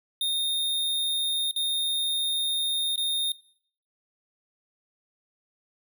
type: tone with dropouts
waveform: square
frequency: 3673 Hz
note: A#7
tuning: 26 cents flat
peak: -25 dBFS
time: 0.21-3.32 s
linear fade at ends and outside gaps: 2 ms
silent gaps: 1.512-1.561 / 2.959-2.977 s
effects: noise-tail reverb RT60 0.6 s tail -21 dB re dry

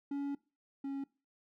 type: tone pair in turn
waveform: triangle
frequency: 281.7 / 275.3 Hz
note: C#4 / C#4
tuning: +28 / -12 cents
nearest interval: unison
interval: 40 cents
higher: first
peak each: -32 / -34 dBFS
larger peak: first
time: 0.11-0.35 / 0.84-1.04 s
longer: first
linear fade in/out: 5 ms
effects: noise-tail reverb RT60 0.3 s tail -21 dB re dry

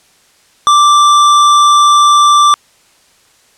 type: tone with hard clipping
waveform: sine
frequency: 1174.7 Hz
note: D6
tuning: in tune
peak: -6 dBFS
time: 0.67-2.54 s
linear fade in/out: 0 ms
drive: 14 dB
effects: white hiss -49 dBFS RMS until 3.57 s + low-pass 9000 Hz 12 dB/octave

